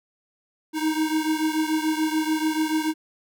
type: beating tone pair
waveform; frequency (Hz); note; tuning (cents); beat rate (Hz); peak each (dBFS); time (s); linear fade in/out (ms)
square; 311.1 / 318; D#4 / D#4; 0 / +38; 6.9; -24 / -27; 0.73-2.94; 50
effects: none